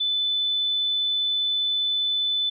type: tone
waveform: sine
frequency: 3505 Hz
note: A7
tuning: 7 cents flat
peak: -21 dBFS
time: 0-2.5 s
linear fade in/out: 10 ms
effects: none